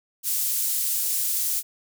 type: high-pass noise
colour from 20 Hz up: pink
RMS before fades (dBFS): -25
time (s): 0.23-1.63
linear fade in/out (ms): 50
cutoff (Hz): 9100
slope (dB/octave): 12
effects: none